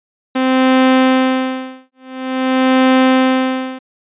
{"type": "tone with tremolo", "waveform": "sawtooth", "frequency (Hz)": 259.8, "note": "C4", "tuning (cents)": -12, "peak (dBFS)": -4, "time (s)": [0.35, 3.79], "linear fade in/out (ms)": 10, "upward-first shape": "sine", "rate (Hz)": 0.48, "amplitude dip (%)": 100, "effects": ["resampled to 8000 Hz"]}